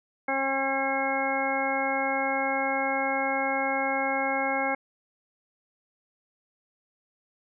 harmonic tone, 270 Hz, C#4, 45 cents flat, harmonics 1 / 2 / 3 / 4 / 5 / 6 / 8, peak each -34 / -31 / -29 / -37 / -37 / -34 / -30 dBFS, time 0.28-4.75 s, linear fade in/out 5 ms, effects none

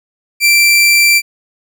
sawtooth tone, 2349 Hz, D7, in tune, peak -3 dBFS, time 0.4-1.22 s, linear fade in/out 50 ms, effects none

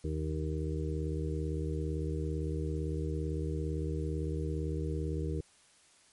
harmonic tone, 77.78 Hz, D#2, in tune, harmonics 1 / 2 / 4 / 5 / 6, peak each -34 / -37 / -40 / -41 / -42 dBFS, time 0.04-5.41 s, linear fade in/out 5 ms, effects white hiss -63 dBFS RMS until 6.12 s + MP3 48 kbps

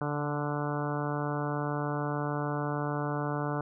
harmonic tone with a mistuned harmonic, 146.83 Hz, D3, in tune, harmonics 1 / 2 / 3 / 4 / 5 / 6 / 7 / 8 / 9 / 10, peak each -33 / -36 / -38 / -39 / -40 / -41 / -41 / -42 / -43 / -43 dBFS, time 0.01-3.61 s, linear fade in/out 2 ms, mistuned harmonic 1, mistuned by -21 cents, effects none

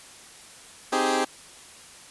15% pulse chord, Ab major seventh, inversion first, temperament equal, 261.6 / 311.1 / 392 / 415.3 Hz, C4 / Eb4 / G4 / Ab4, 0 / 0 / 0 / 0 cents, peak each -21 / -23 / -21 / -21 dBFS, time 0.92-1.25 s, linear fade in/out 10 ms, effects white hiss -47 dBFS RMS until 2.1 s + resampled to 24000 Hz

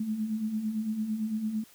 sine beating tone pair, 210 / 218.9 Hz, G#3 / A3, +19 / -9 cents, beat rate 8.9 Hz, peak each -37 / -29 dBFS, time 0-1.64 s, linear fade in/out 5 ms, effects white hiss -57 dBFS RMS until 1.74 s

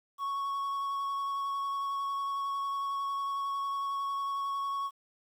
triangle tone with vibrato, 1108.7 Hz, C#6, in tune, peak -29 dBFS, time 0.18-4.91 s, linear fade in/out 50 ms, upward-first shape sine, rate 11 Hz, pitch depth 9 cents each way, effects 10-bit

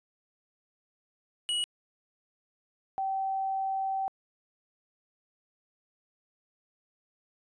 square / sine tone pair in turn, 2916 / 772.3 Hz, F#7 / G5, -26 / -26 cents, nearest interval octave + major seventh, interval 2300 cents, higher first, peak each -28 dBFS, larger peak neither, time 1.49-1.64 / 2.98-4.08 s, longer second, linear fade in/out 0 ms, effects resampled to 22050 Hz

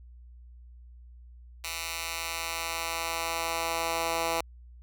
10% pulse tone with high-pass filter sweep, 165.7 Hz, E3, 9 cents sharp, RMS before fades -32 dBFS, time 1.64-4.41 s, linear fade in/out 2 ms, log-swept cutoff 2200 to 570 Hz, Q 0.72, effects added 60 Hz sine -47 dBFS peak until 4.82 s

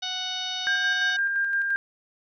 harmonic tone, 740 Hz, F#5, in tune, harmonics 1 / 2 / 3 / 4 / 5 / 6 / 7 / 8, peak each -38 / -39 / -43 / -34 / -31 / -40 / -43 / -42 dBFS, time 0.02-1.17 s, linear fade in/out 10 ms
sine tone with tremolo, 1600 Hz, G6, 35 cents sharp, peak -21 dBFS, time 0.67-1.76 s, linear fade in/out 0 ms, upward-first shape square, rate 5.8 Hz, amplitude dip 30%
effects none

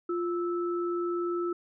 sine tone pair together, 349.2 / 1311.6 Hz, F4 / E6, 0 / -9 cents, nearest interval octave + major seventh, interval 2291 cents, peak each -28 / -36 dBFS, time 0.09-1.53 s, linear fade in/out 5 ms, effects none

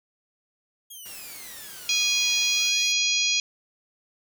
5% pulse exponential two-way sweep, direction down then up, 3322 to 880 to 2368 Hz, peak -32 dBFS, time 0.9-2.93 s, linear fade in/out 10 ms, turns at 2.4 s
white noise, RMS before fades -43 dBFS, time 1.05-2.7 s, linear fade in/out 10 ms
harmonic tone, 825 Hz, G#5, 12 cents flat, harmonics 3 / 4 / 5 / 6 / 7 / 8, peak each -26 / -27 / -28 / -29 / -29 / -30 dBFS, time 1.89-3.4 s, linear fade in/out 2 ms
effects none

